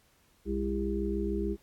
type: harmonic tone with a mistuned harmonic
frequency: 66.8 Hz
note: C2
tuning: 36 cents sharp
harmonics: 1 / 3 / 5 / 6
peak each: -34 / -34 / -34 / -34 dBFS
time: 0.45-1.57 s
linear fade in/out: 50 ms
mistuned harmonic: 1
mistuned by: -140 cents
effects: pink hiss -66 dBFS RMS until 1.62 s + AAC 64 kbps